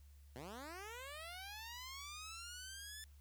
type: linear sweep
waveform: 10% pulse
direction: up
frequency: 116.54 to 1760 Hz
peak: -40 dBFS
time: 0.36-3.04 s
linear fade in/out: 0 ms
effects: added 71 Hz sine -58 dBFS peak until 3.2 s + white hiss -74 dBFS RMS until 3.2 s